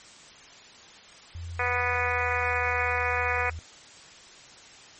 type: tone with pitch glide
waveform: sine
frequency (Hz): 85.4 to 80.61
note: F2 to E2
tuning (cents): -38 to -38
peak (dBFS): -34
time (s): 1.35-3.59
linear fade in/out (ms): 0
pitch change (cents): -100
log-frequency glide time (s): 1.63-2.67
type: harmonic tone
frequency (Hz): 246.2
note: B3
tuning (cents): -5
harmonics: 2 / 3 / 4 / 5 / 6 / 7 / 8 / 9 / 10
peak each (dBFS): -33 / -33 / -33 / -33 / -33 / -33 / -33 / -33 / -33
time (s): 1.59-3.5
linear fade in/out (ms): 5
effects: white hiss -49 dBFS RMS until 4.99 s + MP3 32 kbps